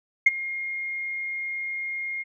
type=tone with ADSR envelope; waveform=sine; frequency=2134 Hz; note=C7; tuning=34 cents sharp; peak=-9 dBFS; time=0.26-2.24 s; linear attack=8 ms; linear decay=25 ms; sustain=-19 dB; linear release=29 ms; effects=tanh soft clip ceiling -5 dBFS